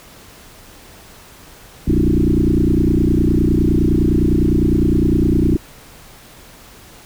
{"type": "tone with frequency modulation", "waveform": "sine", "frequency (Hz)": 185, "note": "F#3", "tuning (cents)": 0, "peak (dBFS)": -11, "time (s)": [1.87, 5.57], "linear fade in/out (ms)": 10, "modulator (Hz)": 29.8, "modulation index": 5.6, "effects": ["pink hiss -42 dBFS RMS until 7.05 s"]}